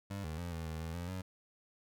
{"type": "tone with pitch steps", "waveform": "25% pulse", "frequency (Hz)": [99.3, 78.9, 87, 81.6, 79.7, 81.3, 87.2, 93.3], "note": ["G2", "D#2", "F2", "E2", "D#2", "E2", "F2", "F#2"], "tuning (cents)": [23, 25, -6, -17, 42, -23, -2, 15], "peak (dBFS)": -35, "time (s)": [0.1, 1.22], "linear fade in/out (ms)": 10, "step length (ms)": 140, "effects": []}